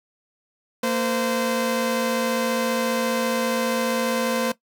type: tone pair together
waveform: sawtooth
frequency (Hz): 230.1 / 515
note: A#3 / C5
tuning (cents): -22 / -28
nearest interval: octave + major second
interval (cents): 1394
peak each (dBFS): -20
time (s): 0.83-4.52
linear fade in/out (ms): 5
effects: noise-tail reverb RT60 0.1 s tail -17 dB re dry